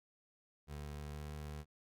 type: tone with pitch glide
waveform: 25% pulse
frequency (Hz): 73.42 to 74.7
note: D2 to D2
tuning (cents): 0 to +30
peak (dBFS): -40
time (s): 0.67-1.65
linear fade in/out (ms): 50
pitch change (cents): +30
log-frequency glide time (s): 0.99-1.28
effects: Opus 48 kbps